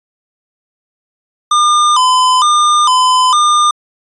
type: tone with vibrato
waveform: square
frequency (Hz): 1107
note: C#6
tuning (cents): -3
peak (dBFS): -8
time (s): 1.51-3.71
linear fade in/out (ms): 5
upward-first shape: square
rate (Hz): 1.1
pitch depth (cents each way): 150
effects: resampled to 22050 Hz